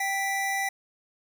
square tone pair together, 783 / 1975.5 Hz, G5 / B6, -2 / 0 cents, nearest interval octave + major third, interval 1602 cents, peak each -30 / -29 dBFS, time 0-0.69 s, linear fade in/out 5 ms, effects none

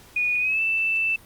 sine tone with pitch glide, 2460 to 2652 Hz, D#7 to E7, -20 to +10 cents, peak -20 dBFS, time 0.16-1.16 s, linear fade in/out 5 ms, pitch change +130 cents, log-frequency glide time 0.39-0.61 s, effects pink hiss -50 dBFS RMS until 1.25 s + Opus 48 kbps

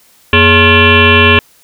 sine tone with frequency modulation, 1396.9 Hz, F6, in tune, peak -3 dBFS, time 0.33-1.39 s, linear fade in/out 2 ms, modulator 327 Hz, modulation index 5.1, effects white hiss -47 dBFS RMS until 1.63 s

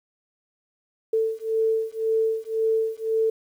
sine beating tone pair, 443.8 / 445.7 Hz, A4 / A4, +15 / +22 cents, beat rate 1.9 Hz, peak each -24 dBFS, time 1.13-3.3 s, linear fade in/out 5 ms, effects 9-bit

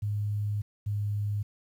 sine tone pair in turn, 103.83 / 103.3 Hz, G#2 / G#2, 0 / -9 cents, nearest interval unison, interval 9 cents, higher first, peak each -27 dBFS, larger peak neither, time 0.02-0.62 / 0.86-1.43 s, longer first, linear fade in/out 10 ms, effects 10-bit

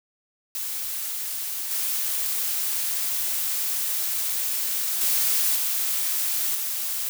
blue noise with level steps, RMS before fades -30 / -26 / -22 / -25 / -28 dBFS, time 0.55-7.09 s, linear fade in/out 0 ms, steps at 1.71 / 5.01 / 5.56 / 6.55 s, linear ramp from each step 2 ms, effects none

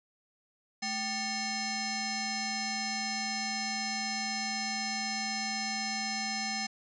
sine tone with frequency modulation, 2200 Hz, C#7, 14 cents flat, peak -31 dBFS, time 0.82-6.67 s, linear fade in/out 10 ms, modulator 992 Hz, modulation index 4.1, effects none

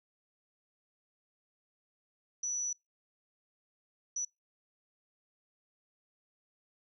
sine tone bursts at uneven times, 5920 Hz, F#8, in tune, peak -32 dBFS, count 2, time 2.43-2.73 / 4.16-4.25 s, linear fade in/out 5 ms, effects noise-tail reverb RT60 0.2 s tail -26 dB re dry

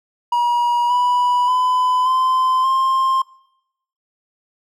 triangle tone with pitch steps, 959 / 982.5 / 1006.7 / 1031.4 / 1056.7 Hz, A#5 / B5 / B5 / C6 / C6, +49 / -9 / +33 / -25 / +17 cents, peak -12 dBFS, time 0.32-3.22 s, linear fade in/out 5 ms, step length 580 ms, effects noise-tail reverb RT60 0.8 s tail -22 dB re dry

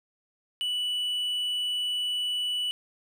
triangle tone, 2960 Hz, F#7, in tune, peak -25 dBFS, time 0.61-2.71 s, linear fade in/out 0 ms, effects none

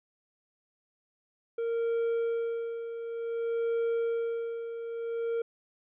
triangle tone with tremolo, 462.5 Hz, A#4, 14 cents flat, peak -24 dBFS, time 1.58-5.42 s, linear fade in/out 5 ms, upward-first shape sine, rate 0.55 Hz, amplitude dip 65%, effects resampled to 8000 Hz

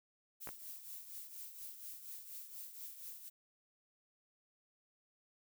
violet noise with tremolo, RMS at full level -47 dBFS, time 0.4-3.3 s, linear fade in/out 20 ms, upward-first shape triangle, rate 4.2 Hz, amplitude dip 65%
clicks, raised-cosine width 0.5 ms, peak -31 dBFS, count 2, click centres 0.473 / 0.49 s
effects none

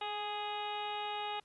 harmonic tone with a mistuned harmonic, 415.3 Hz, G#4, in tune, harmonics 1 / 2 / 3 / 4 / 5 / 6 / 7 / 8 / 9, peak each -46 / -38 / -46 / -52 / -51 / -48 / -46 / -53 / -48 dBFS, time 0.01-1.4 s, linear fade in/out 5 ms, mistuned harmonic 1, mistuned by +20 cents, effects pink hiss -71 dBFS RMS until 1.44 s + resampled to 24000 Hz

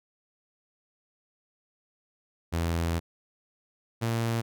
sawtooth tone pair in turn, 83.8 / 115.26 Hz, E2 / A#2, +29 / -19 cents, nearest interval tritone, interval 552 cents, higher second, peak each -22 dBFS, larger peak neither, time 2.52-3 / 4.01-4.42 s, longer first, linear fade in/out 20 ms, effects none

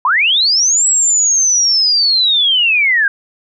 sine linear two-way sweep, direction up then down, 932.3 to 7810 to 1563 Hz, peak -9 dBFS, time 0.05-3.08 s, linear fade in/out 2 ms, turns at 0.87 s, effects none

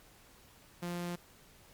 sawtooth tone, 174.61 Hz, F3, in tune, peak -32 dBFS, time 0.82-1.16 s, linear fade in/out 10 ms, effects pink hiss -60 dBFS RMS until 1.73 s + MP3 96 kbps

